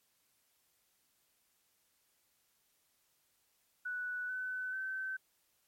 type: tone with pitch steps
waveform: sine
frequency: 1480 / 1508.5 / 1537.5 Hz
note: F#6 / F#6 / G6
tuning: 0 / +33 / -34 cents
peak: -36 dBFS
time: 3.85-5.17 s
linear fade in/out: 10 ms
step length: 440 ms
effects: white hiss -75 dBFS RMS until 5.67 s + MP3 64 kbps